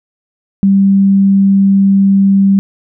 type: tone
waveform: sine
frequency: 196 Hz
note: G3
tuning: in tune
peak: -5 dBFS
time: 0.63-2.59 s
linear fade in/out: 0 ms
effects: none